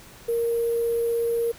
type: tone with sample-and-hold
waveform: sine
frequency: 466.2 Hz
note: A#4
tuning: in tune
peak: -21 dBFS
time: 0.28-1.52 s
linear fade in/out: 10 ms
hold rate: 11025 Hz
effects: pink hiss -47 dBFS RMS until 1.58 s